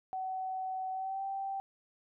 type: tone with pitch glide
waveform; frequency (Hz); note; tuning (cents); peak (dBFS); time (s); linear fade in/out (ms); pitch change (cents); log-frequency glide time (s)
sine; 754 to 780.1; F#5 to G5; +32 to -9; -34; 0.13-1.6; 0; +59; 0.92-1.23
effects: none